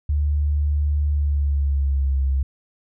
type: tone with pitch glide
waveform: sine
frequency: 73.42 to 67.33 Hz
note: D2 to C#2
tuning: 0 to -50 cents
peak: -17 dBFS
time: 0.09-2.43 s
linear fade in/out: 5 ms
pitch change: -150 cents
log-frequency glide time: 1.09-2.2 s
effects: none